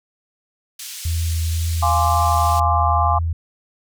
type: band-pass noise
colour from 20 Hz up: white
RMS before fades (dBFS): -33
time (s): 0.79-2.6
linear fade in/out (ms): 5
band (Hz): 2800 to 10000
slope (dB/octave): 12
type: tone with vibrato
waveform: sine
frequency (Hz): 82.41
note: E2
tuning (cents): 0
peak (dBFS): -18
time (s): 1.05-3.33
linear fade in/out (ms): 5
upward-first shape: triangle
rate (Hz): 2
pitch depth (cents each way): 18
type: chord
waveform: sine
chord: D half-diminished seventh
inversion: first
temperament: equal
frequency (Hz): 698.5 / 830.6 / 1046.5 / 1174.7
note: F5 / Ab5 / C6 / D6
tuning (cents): 0 / 0 / 0 / 0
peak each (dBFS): -21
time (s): 1.82-3.19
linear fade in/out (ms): 10
effects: none